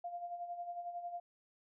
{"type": "tone with tremolo", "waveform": "sine", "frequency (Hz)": 698.5, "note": "F5", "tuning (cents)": 0, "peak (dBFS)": -38, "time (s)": [0.04, 1.2], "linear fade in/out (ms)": 5, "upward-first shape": "sine", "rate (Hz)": 11, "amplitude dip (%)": 60, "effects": []}